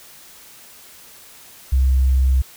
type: tone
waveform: sine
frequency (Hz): 65.5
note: C2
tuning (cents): +2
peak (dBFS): -11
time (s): 1.72-2.42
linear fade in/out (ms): 10
effects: tanh soft clip ceiling -9 dBFS + white hiss -44 dBFS RMS until 2.56 s